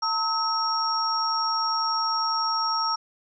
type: tone cluster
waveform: sine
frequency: 902 / 1290 / 5550 Hz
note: A5 / E6 / F8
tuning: +43 / -38 / -12 cents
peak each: -28 / -26 / -27 dBFS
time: 0.02-2.96 s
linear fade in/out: 10 ms
effects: none